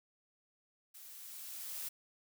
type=noise with level ramp; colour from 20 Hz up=blue; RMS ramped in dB=-54 to -41 dBFS; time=0.94-1.89 s; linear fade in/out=10 ms; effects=none